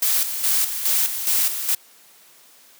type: noise with tremolo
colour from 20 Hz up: blue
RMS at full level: -19 dBFS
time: 0.02-1.75 s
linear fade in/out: 5 ms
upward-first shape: square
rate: 2.4 Hz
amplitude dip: 60%
effects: white hiss -51 dBFS RMS until 2.79 s + high-pass 200 Hz 12 dB/octave